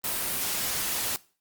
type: noise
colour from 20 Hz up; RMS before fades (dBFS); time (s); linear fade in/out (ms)
white; -29; 0.04-1.16; 0
effects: noise-tail reverb RT60 0.4 s tail -21 dB re dry + Opus 32 kbps